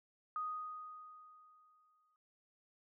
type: tone with exponential decay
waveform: sine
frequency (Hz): 1244.5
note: D#6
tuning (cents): 0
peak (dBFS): -36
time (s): 0.36-2.16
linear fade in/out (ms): 1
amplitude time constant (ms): 390
effects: noise-tail reverb RT60 0.7 s tail -21 dB re dry